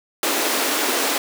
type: high-pass noise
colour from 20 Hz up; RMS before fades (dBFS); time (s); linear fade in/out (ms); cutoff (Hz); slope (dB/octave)
pink; -21; 0.23-1.18; 2; 260; 48
effects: none